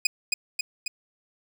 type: tone with echo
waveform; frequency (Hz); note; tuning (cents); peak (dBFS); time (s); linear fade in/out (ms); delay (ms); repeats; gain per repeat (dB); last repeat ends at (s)
20% pulse; 2489; D#7; 0; -13; 0.05-0.07; 5; 270; 3; -3; 0.88
effects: none